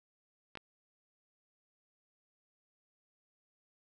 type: clicks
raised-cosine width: 0.3 ms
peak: -28 dBFS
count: 2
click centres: 0.554 / 0.573 s
effects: none